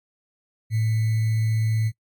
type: tone with sample-and-hold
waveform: sine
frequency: 110.6 Hz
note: A2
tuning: 9 cents sharp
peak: -19 dBFS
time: 0.7-1.92 s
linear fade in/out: 50 ms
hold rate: 2100 Hz
effects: noise-tail reverb RT60 0.1 s tail -25 dB re dry + AAC 64 kbps